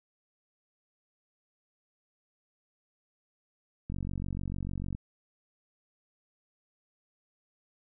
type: click train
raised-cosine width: 5 ms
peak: -24 dBFS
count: 50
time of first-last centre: 3.9-4.949 s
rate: 46.7 Hz
effects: none